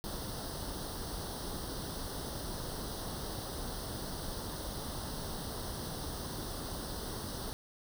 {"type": "noise with comb filter", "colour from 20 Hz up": "pink", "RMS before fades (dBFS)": -40, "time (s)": [0.04, 7.53], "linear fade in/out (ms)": 0, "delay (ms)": 0.21, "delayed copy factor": 0.85, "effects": []}